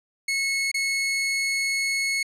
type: tone with dropouts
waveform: sawtooth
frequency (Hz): 2189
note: C#7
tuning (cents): -22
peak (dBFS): -19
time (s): 0.28-2.23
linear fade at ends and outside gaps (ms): 5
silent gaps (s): 0.716-0.742
effects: low-pass 10000 Hz 12 dB/octave